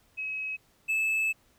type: tone pair in turn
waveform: sine / triangle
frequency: 2558 / 2613 Hz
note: D#7 / E7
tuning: +47 / -16 cents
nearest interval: unison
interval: 37 cents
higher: second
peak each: -31 / -23 dBFS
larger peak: second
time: 0.17-0.57 / 0.88-1.33 s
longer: second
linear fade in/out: 20 ms
effects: pink hiss -65 dBFS RMS until 1.58 s